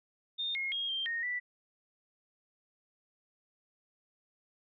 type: tone with pitch steps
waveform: sine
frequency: 3645 / 2153 / 3258 / 3168 / 1855 / 1969 Hz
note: A#7 / C7 / G#7 / G7 / A#6 / B6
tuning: -40 / +49 / -34 / +18 / -9 / -6 cents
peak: -32 dBFS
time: 0.38-1.4 s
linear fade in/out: 20 ms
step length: 170 ms
effects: none